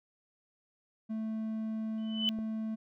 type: tone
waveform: triangle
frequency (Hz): 220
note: A3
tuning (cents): 0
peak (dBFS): -31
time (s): 1.09-2.76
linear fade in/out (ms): 20
type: tone with exponential growth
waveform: sine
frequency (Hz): 3009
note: F#7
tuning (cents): +28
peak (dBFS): -24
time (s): 1.98-2.29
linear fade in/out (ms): 0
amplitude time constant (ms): 67
type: click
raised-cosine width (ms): 2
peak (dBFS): -33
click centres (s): 2.388
effects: none